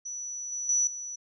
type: tone with level steps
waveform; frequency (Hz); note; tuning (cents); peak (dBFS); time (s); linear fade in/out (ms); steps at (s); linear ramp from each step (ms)
sine; 5920; F#8; 0; -34 / -31 / -22 / -35; 0.05-1.16; 10; 0.52 / 0.69 / 0.87; 2
effects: none